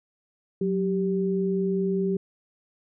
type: tone pair together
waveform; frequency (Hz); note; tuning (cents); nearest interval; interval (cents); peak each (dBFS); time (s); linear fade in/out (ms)
sine; 185 / 390; F#3 / G4; 0 / -9; octave + minor second; 1291; -25; 0.61-2.17; 5
effects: none